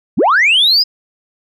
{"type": "linear sweep", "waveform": "sine", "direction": "up", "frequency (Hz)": [119.7, 5100], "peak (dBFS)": -6, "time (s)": [0.17, 0.84], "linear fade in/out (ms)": 20, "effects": ["tanh soft clip ceiling -5 dBFS"]}